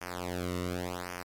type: tone with flanger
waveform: sawtooth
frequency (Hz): 89.3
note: F2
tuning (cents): +39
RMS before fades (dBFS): -36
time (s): 0.01-1.23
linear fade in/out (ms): 10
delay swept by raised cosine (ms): 0.25 to 1.24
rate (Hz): 0.89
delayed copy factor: -1
effects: MP3 64 kbps